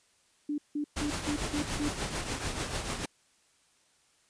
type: tone bursts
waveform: sine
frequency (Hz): 294.6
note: D4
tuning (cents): +6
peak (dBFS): -29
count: 6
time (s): 0.49-1.886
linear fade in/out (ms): 5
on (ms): 91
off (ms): 170
type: noise with tremolo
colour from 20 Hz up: pink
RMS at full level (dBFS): -32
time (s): 0.96-3.06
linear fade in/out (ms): 10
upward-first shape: triangle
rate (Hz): 6.8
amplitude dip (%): 60
effects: white hiss -67 dBFS RMS until 4.29 s + resampled to 22050 Hz